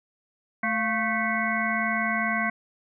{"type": "harmonic tone with a mistuned harmonic", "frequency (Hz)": 219.4, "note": "A3", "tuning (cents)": -5, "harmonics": [1, 3, 5, 7, 9, 10], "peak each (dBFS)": [-30, -31, -31, -30, -29, -32], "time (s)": [0.63, 2.5], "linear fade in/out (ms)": 5, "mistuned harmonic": 3, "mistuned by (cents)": 93, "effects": []}